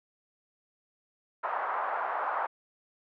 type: band-pass noise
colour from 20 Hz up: pink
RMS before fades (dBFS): -32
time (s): 1.43-2.47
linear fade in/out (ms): 10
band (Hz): 740 to 1300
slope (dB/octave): 24
effects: none